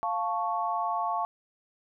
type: chord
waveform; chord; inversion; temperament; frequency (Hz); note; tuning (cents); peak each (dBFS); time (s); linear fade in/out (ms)
sine; F augmented; none; equal; 698.5 / 880 / 1108.7; F5 / A5 / C#6; 0 / 0 / 0; -31; 0.03-1.25; 0
effects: none